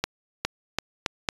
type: accelerating click train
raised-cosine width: 0.2 ms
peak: -6 dBFS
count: 5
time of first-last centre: 0.04-1.288 s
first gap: 410 ms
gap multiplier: 0.82
effects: resampled to 24000 Hz